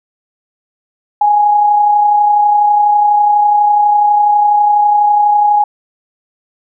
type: tone with amplitude modulation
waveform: sine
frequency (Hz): 830.6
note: G#5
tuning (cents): 0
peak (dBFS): -5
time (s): 1.21-5.64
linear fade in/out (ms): 5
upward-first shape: sine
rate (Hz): 32.1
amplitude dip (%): 35
effects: none